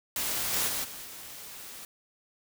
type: noise with level steps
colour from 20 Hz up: white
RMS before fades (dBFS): -31 / -28 / -32 / -42 / -44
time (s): 0.16-1.85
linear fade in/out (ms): 2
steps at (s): 0.52 / 0.67 / 0.83 / 1.04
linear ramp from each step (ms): 20
effects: none